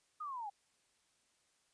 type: linear sweep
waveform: sine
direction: down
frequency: 1267 to 784 Hz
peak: -40 dBFS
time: 0.2-0.5 s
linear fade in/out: 10 ms
effects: white hiss -75 dBFS RMS until 1.73 s + resampled to 22050 Hz